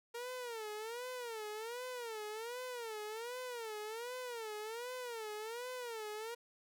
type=tone with vibrato; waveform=sawtooth; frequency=462.4 Hz; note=A#4; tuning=14 cents flat; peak=-38 dBFS; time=0.14-6.35 s; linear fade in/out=10 ms; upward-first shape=sine; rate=1.3 Hz; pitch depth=160 cents each way; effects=none